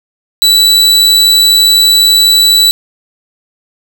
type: tone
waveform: 40% pulse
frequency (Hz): 3951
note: B7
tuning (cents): 0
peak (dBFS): -3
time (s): 0.42-2.71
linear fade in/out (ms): 0
effects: none